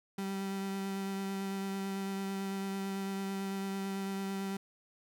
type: tone with vibrato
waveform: 35% pulse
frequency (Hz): 194.8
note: G3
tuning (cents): -11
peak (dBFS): -33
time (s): 0.18-4.57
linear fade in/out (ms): 5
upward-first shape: triangle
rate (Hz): 9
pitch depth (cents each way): 14
effects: none